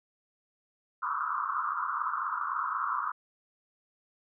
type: band-pass noise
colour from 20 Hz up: white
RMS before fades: -32 dBFS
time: 1.02-3.12 s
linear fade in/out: 10 ms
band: 1000 to 1400 Hz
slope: 96 dB/octave
effects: none